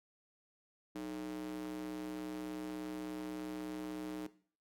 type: tone with high-pass filter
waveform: square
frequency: 61.74 Hz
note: B1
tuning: in tune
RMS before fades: -43 dBFS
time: 0.95-4.27 s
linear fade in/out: 5 ms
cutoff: 270 Hz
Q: 4
effects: noise-tail reverb RT60 0.5 s tail -18 dB re dry + AAC 64 kbps